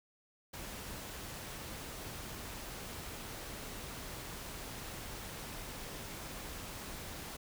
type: noise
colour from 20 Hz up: pink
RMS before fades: -45 dBFS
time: 0.53-7.37 s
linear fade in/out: 10 ms
effects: none